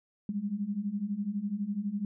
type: beating tone pair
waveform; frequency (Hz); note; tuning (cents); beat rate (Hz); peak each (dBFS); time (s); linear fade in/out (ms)
sine; 196.1 / 208.1; G3 / G#3; +1 / +4; 12; -35 / -32; 0.29-2.05; 2
effects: none